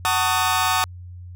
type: chord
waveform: sawtooth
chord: D# half-diminished seventh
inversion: first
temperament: just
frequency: 746.7 / 896 / 1120.1 / 1244.5 Hz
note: F#5 / A5 / C#6 / D#6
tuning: +16 / +31 / +18 / 0 cents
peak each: -20 dBFS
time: 0.05-0.84 s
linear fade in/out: 0 ms
effects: added 89 Hz sine -35 dBFS peak until 1.35 s